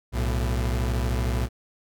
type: tone pair together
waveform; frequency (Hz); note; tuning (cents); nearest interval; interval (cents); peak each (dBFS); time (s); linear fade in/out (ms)
40% pulse; 61.74 / 110.39; B1 / A2; 0 / +6; minor seventh; 1006; -23 / -28; 0.12-1.49; 50
effects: none